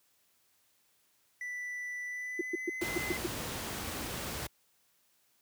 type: tone with pitch glide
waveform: triangle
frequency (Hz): 1975.5 to 2046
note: B6 to C7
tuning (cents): 0 to -39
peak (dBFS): -35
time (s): 1.41-3.17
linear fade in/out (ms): 2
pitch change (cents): +61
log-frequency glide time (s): 2.06-2.87
type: tone bursts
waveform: sine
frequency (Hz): 349.3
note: F4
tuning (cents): 0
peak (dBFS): -28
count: 7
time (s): 2.39-3.264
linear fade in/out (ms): 5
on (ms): 22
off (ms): 120
type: noise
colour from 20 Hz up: pink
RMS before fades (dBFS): -38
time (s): 2.81-4.47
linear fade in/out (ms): 5
effects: white hiss -71 dBFS RMS until 5.41 s + high-pass 60 Hz 12 dB/octave